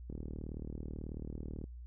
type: click train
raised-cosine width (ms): 3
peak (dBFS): -30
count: 60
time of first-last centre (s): 0.1-1.64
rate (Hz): 38.3
effects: added 60 Hz sine -45 dBFS peak until 1.86 s